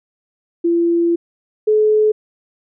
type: tone pair in turn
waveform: sine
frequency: 340 / 428.4 Hz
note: F4 / A4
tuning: -46 / -46 cents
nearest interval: major third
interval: 400 cents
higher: second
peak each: -12 / -10 dBFS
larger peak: second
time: 0.64-1.16 / 1.67-2.12 s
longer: first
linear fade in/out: 10 ms
effects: none